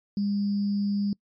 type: tone with sample-and-hold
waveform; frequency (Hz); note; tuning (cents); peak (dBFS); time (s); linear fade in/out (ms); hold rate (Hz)
sine; 202.6; G#3; -43; -23; 0.17-1.13; 2; 4900
effects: noise-tail reverb RT60 0.1 s tail -25 dB re dry + MP3 32 kbps